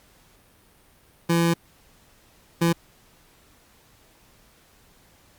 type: tone bursts at uneven times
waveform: 25% pulse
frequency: 168.6 Hz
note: E3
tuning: 39 cents sharp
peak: -14 dBFS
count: 2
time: 1.29-1.54 / 2.61-2.73 s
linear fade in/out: 10 ms
effects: pink hiss -57 dBFS RMS until 5.38 s + Opus 48 kbps